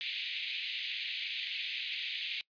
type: band-pass noise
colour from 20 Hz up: pink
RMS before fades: -38 dBFS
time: 0.01-2.41 s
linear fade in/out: 0 ms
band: 2200 to 4100 Hz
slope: 48 dB/octave
effects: noise-tail reverb RT60 0.1 s tail -23 dB re dry + resampled to 11025 Hz